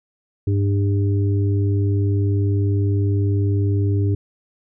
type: harmonic tone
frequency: 100 Hz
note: G2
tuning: 35 cents sharp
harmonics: 1 / 3 / 4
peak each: -16 / -26 / -28 dBFS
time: 0.47-4.15 s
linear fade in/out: 5 ms
effects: none